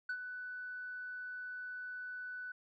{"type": "tone with ADSR envelope", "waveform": "sine", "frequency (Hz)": 1492, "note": "F#6", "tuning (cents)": 14, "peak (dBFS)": -32, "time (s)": [0.09, 2.52], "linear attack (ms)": 6, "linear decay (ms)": 69, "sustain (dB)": -9, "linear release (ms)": 5, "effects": ["tanh soft clip ceiling -34 dBFS"]}